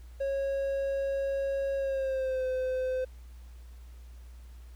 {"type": "tone with pitch glide", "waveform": "triangle", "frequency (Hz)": [548, 514.3], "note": ["C#5", "C5"], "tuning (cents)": [-20, -30], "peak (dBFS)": -26, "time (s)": [0.2, 3.05], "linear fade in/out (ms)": 10, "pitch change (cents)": -110, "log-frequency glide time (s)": [1.76, 2.46], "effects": ["added 60 Hz sine -45 dBFS peak until 4.75 s", "pink hiss -63 dBFS RMS until 4.75 s"]}